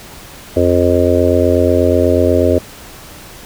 harmonic tone, 88.2 Hz, F2, 18 cents sharp, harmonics 1 / 3 / 4 / 5 / 6 / 7, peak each -16 / -16 / -16 / -16 / -16 / -16 dBFS, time 0.56-2.59 s, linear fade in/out 10 ms, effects pink hiss -35 dBFS RMS until 3.45 s

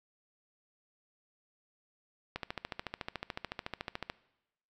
click train, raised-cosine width 0.3 ms, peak -20 dBFS, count 25, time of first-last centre 2.36-4.099 s, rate 13.8 Hz, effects noise-tail reverb RT60 0.9 s tail -20 dB re dry

